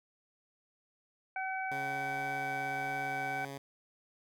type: harmonic tone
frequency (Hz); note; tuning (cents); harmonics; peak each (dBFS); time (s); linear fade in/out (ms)
760; F#5; +46; 1 / 2 / 3; -36 / -39 / -41; 1.36-3.45; 2
type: tone with vibrato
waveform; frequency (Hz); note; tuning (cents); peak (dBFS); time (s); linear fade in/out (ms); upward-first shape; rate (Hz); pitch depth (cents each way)
10% pulse; 138.59; C#3; 0; -33; 1.71-3.58; 5; triangle; 17; 12
effects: none